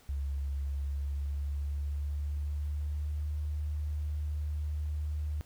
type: tone with pitch glide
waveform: sine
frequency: 69.6 to 75.03 Hz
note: C#2 to D2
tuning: +8 to +38 cents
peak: -31 dBFS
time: 0.09-5.41 s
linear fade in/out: 0 ms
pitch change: +130 cents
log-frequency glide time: 0.64-3.35 s
effects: pink hiss -61 dBFS RMS until 5.45 s